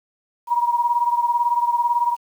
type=beating tone pair; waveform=sine; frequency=951 / 969 Hz; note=A#5 / B5; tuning=+34 / -33 cents; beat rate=18 Hz; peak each=-18 / -22 dBFS; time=0.47-2.17 s; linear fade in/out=50 ms; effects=8-bit